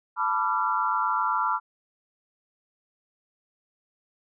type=chord; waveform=sine; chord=B half-diminished seventh; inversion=third; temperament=equal with one note detuned; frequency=880 / 987.8 / 1174.7 / 1368.2 Hz; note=A5 / B5 / D6 / F6; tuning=0 / 0 / 0 / -36 cents; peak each=-30 / -27 / -29 / -27 dBFS; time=0.16-1.6 s; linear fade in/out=50 ms; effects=none